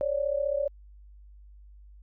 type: tone pair together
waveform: sine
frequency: 550 / 585.1 Hz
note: C#5 / D5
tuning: -14 / -7 cents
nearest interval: minor second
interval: 107 cents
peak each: -28 dBFS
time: 0.01-0.68 s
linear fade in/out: 0 ms
effects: added 50 Hz sine -48 dBFS peak until 2.02 s